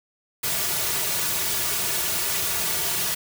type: noise with comb filter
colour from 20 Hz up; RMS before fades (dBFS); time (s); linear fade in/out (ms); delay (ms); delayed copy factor
white; -25; 0.43-3.15; 10; 3.8; -0.7
effects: none